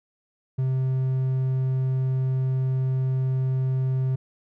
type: tone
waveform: triangle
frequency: 130.81 Hz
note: C3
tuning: in tune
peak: -19 dBFS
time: 0.58-4.16 s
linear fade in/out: 10 ms
effects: none